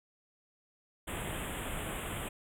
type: band-stop noise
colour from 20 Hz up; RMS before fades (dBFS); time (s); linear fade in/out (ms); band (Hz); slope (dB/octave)
pink; -38; 1.07-2.29; 10; 3500 to 7500; 96
effects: low-pass 12000 Hz 12 dB/octave